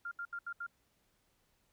sine tone bursts, 1396.9 Hz, F6, in tune, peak -38 dBFS, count 5, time 0.05-0.666 s, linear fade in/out 5 ms, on 64 ms, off 74 ms, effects pink hiss -75 dBFS RMS until 1.72 s

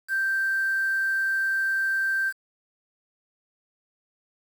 sine tone with quantisation, 1568 Hz, G6, in tune, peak -22 dBFS, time 0.08-2.33 s, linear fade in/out 50 ms, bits 7, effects none

